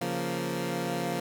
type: chord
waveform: 15% pulse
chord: Bb minor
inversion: first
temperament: equal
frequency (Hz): 138.59 / 174.61 / 233.1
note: Db3 / F3 / Bb3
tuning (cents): 0 / 0 / 0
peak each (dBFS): -29 / -26 / -28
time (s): 0.01-1.2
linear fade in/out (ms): 5
effects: none